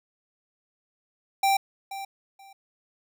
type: tone with echo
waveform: square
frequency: 784 Hz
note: G5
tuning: in tune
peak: -20 dBFS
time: 1.43-1.57 s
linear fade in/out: 5 ms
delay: 480 ms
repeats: 2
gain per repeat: -14 dB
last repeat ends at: 2.53 s
effects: none